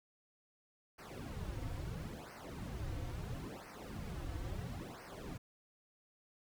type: noise with flanger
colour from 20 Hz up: brown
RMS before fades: -44 dBFS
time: 0.98-5.38 s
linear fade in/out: 10 ms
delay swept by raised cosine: 0.27 to 4.97 ms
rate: 0.74 Hz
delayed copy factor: -1
effects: none